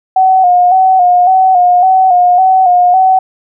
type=tone with vibrato; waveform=sine; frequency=735 Hz; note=F#5; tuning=12 cents flat; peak=-4 dBFS; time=0.16-3.19 s; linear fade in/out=5 ms; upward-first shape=square; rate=1.8 Hz; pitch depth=46 cents each way; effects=none